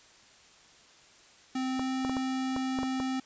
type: tone with pitch glide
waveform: square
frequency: 259.7 to 261.4 Hz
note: C4 to C4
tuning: -13 to -1 cents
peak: -30 dBFS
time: 1.55-3.2 s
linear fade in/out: 5 ms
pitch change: +12 cents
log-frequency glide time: 1.67-1.9 s
type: clicks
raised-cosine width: 1 ms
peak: -21 dBFS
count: 8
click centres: 1.795 / 2.049 / 2.096 / 2.168 / 2.564 / 2.788 / 2.832 / 3.001 s
effects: white hiss -57 dBFS RMS until 3.25 s + resampled to 16000 Hz